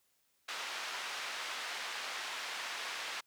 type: band-pass noise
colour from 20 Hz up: pink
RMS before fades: -41 dBFS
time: 0.48-3.21 s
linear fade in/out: 10 ms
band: 1100 to 4700 Hz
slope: 12 dB/octave
effects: white hiss -75 dBFS RMS until 3.26 s